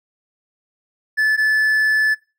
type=tone pair in turn; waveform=triangle; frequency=1737 / 1737 Hz; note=A6 / A6; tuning=-23 / -23 cents; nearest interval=unison; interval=0 cents; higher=neither; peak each=-12 dBFS; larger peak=neither; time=1.17-1.37 / 1.37-2.15 s; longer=second; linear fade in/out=20 ms; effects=noise-tail reverb RT60 0.3 s tail -19 dB re dry